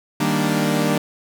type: chord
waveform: sawtooth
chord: Eb major seventh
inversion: none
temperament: equal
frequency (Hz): 155.56 / 196 / 233.1 / 293.7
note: Eb3 / G3 / Bb3 / D4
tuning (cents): 0 / 0 / 0 / 0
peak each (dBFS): -19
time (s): 0.2-0.98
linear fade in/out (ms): 5
effects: none